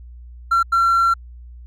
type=tone bursts at uneven times; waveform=triangle; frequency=1362 Hz; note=F6; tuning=44 cents flat; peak=-10 dBFS; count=2; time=0.51-0.63 / 0.72-1.14 s; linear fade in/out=10 ms; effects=tanh soft clip ceiling -8 dBFS + added 60 Hz sine -36 dBFS peak until 1.66 s